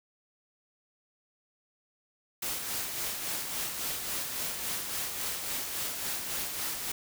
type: noise with tremolo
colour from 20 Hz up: white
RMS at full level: -33 dBFS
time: 2.42-6.92 s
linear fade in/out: 5 ms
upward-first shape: sine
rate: 3.6 Hz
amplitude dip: 40%
effects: none